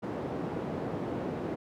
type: band-pass noise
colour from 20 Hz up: white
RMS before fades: -35 dBFS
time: 0.02-1.56 s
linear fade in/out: 20 ms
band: 130 to 450 Hz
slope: 12 dB/octave
effects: none